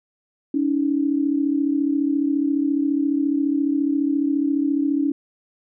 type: tone pair together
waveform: sine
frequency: 282 / 316.5 Hz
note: C#4 / D#4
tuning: +30 / +30 cents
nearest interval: major second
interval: 200 cents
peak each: -19 / -23 dBFS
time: 0.54-5.12 s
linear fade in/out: 5 ms
effects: none